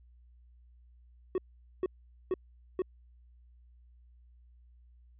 triangle tone bursts, 371 Hz, F#4, 5 cents sharp, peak -25 dBFS, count 4, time 1.35-2.82 s, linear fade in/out 2 ms, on 30 ms, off 450 ms, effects added 60 Hz sine -56 dBFS peak until 5.19 s + resampled to 8000 Hz

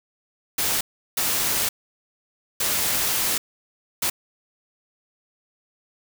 white noise bursts at uneven times, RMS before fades -23 dBFS, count 4, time 0.58-0.81 / 1.17-1.69 / 2.6-3.38 / 4.02-4.1 s, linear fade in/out 5 ms, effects none

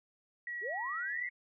sine tone with pitch glide, 1922 to 1950 Hz, B6 to B6, -48 to -23 cents, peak -37 dBFS, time 0.47-1.29 s, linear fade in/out 2 ms, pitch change +25 cents, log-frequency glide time 0.99-1.14 s
sine linear sweep, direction up, 360 to 2200 Hz, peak -37 dBFS, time 0.61-1.3 s, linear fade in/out 50 ms
effects none

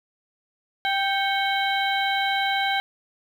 harmonic tone with a mistuned harmonic, 784 Hz, G5, in tune, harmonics 1 / 2 / 3 / 4 / 5, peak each -24 / -27 / -29 / -30 / -31 dBFS, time 0.85-2.8 s, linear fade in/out 0 ms, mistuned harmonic 3, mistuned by -110 cents, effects 8-bit

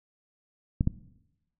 clicks, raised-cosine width 5 ms, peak -11 dBFS, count 2, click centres 0.809 / 0.874 s, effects noise-tail reverb RT60 0.9 s tail -18 dB re dry

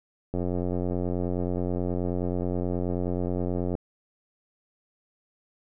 click train, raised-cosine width 2 ms, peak -16 dBFS, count 306, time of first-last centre 0.34-3.752 s, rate 89.4 Hz, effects none

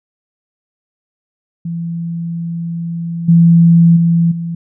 sine tone with level steps, 168.3 Hz, E3, 36 cents sharp, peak -18 / -4 / -8 / -18 dBFS, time 1.65-4.55 s, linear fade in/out 5 ms, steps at 3.28 / 3.96 / 4.31 s, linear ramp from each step 10 ms, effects none

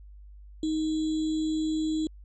sine tone with sample-and-hold, 313 Hz, D#4, 10 cents sharp, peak -25 dBFS, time 0.63-2.07 s, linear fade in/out 2 ms, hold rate 3675 Hz, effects added 50 Hz sine -45 dBFS peak until 2.24 s + resampled to 22050 Hz

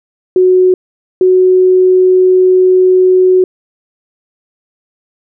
sine tone pair in turn, 368.5 / 369.8 Hz, F#4 / F#4, -7 / -1 cents, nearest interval unison, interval 6 cents, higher second, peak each -4 dBFS, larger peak neither, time 0.36-0.74 / 1.21-3.44 s, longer second, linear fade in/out 2 ms, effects none

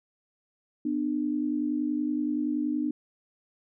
sine tone pair together, 248.9 / 299.5 Hz, B3 / D4, +14 / +34 cents, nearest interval minor third, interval 320 cents, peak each -30 / -27 dBFS, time 0.85-2.91 s, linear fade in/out 5 ms, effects none

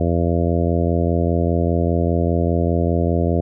harmonic tone, 85 Hz, F2, 46 cents flat, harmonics 1 / 2 / 3 / 4 / 5 / 6 / 7 / 8, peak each -19 / -22 / -24 / -25 / -26 / -27 / -27 / -28 dBFS, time 0-3.41 s, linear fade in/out 5 ms, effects none

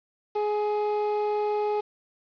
triangle tone pair together, 419 / 838 Hz, G#4 / G#5, +15 / +15 cents, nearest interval octave, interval 1200 cents, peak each -23 / -27 dBFS, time 0.35-1.81 s, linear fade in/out 10 ms, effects resampled to 11025 Hz + 8-bit

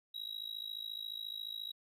triangle tone with amplitude modulation, 3854 Hz, B7, 43 cents flat, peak -35 dBFS, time 0.14-1.72 s, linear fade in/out 10 ms, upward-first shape sine, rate 54.3 Hz, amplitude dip 95%, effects none

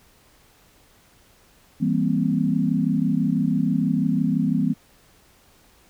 sine chord, C dominant seventh, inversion first, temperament just, 163.52 / 196.22 / 235.5 / 261.6 Hz, E3 / G3 / Bb3 / C4, -14 / +2 / +18 / 0 cents, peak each -24 dBFS, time 1.8-4.74 s, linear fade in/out 20 ms, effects pink hiss -56 dBFS RMS until 5.89 s

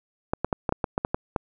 clicks, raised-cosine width 1 ms, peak -9 dBFS, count 10, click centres 0.335 / 0.446 / 0.528 / 0.692 / 0.724 / 0.842 / 0.979 / 1.049 / 1.145 / 1.362 s, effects none

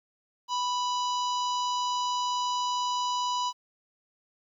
harmonic tone, 987.8 Hz, B5, in tune, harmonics 1 / 3 / 4 / 5 / 6 / 7, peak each -27 / -37 / -39 / -41 / -43 / -44 dBFS, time 0.48-3.53 s, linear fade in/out 50 ms, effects 11-bit

